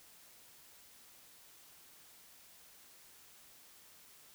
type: silence
effects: white hiss -60 dBFS RMS until 4.34 s